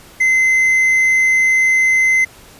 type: tone with hard clipping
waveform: triangle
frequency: 2059 Hz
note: C7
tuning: 28 cents flat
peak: -11 dBFS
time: 0.2-2.25 s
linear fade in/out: 10 ms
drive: 6 dB
effects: pink hiss -42 dBFS RMS until 2.59 s + resampled to 32000 Hz